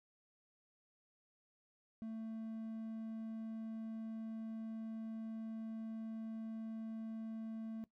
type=tone; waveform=triangle; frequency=222.7 Hz; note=A3; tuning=21 cents sharp; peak=-40 dBFS; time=2.02-7.84 s; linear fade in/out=0 ms; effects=noise-tail reverb RT60 0.1 s tail -18 dB re dry